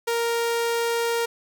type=tone; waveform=sawtooth; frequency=466.3 Hz; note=A#4; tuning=1 cent sharp; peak=-18 dBFS; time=0.07-1.26 s; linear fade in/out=10 ms; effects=none